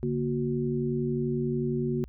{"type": "tone cluster", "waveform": "sine", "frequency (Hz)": [143.1, 234.3, 367.6], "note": ["D3", "A#3", "F#4"], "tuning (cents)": [-45, 9, -11], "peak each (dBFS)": -30, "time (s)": [0.03, 2.04], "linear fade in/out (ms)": 0, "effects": ["added 60 Hz sine -45 dBFS peak until 2.08 s"]}